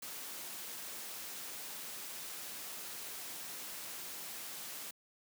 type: noise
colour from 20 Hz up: white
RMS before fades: -45 dBFS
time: 0.02-4.91 s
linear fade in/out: 5 ms
effects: high-pass 150 Hz 12 dB/octave